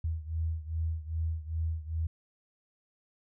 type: beating tone pair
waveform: sine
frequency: 80 / 82.5 Hz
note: D#2 / E2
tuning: +49 / +2 cents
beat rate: 2.5 Hz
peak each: -32 / -35 dBFS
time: 0.04-2.07 s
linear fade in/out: 5 ms
effects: none